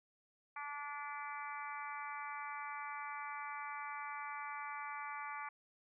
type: harmonic tone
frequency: 290 Hz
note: D4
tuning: 22 cents flat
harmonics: 3 / 4 / 5 / 6 / 7 / 8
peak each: -47 / -46 / -51 / -54 / -51 / -51 dBFS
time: 0.56-5.49 s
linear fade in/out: 5 ms
effects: none